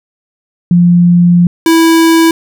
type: tone pair in turn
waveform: sine / square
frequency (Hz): 174.61 / 328.2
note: F3 / E4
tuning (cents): 0 / -8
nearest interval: major seventh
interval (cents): 1092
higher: second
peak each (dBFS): -3 / -5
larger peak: first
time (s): 0.71-1.47 / 1.66-2.31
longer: first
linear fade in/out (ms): 2
effects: none